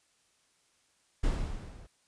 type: noise with level ramp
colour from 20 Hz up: brown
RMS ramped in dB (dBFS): -27 to -50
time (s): 1.23-1.87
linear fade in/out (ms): 10
effects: white hiss -70 dBFS RMS until 2.07 s + resampled to 22050 Hz